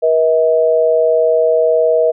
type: tone pair together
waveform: sine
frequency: 479.6 / 640.2 Hz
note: A#4 / D#5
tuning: +49 / +49 cents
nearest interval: perfect fourth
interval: 500 cents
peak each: -12 dBFS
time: 0.02-2.12 s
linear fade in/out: 20 ms
effects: none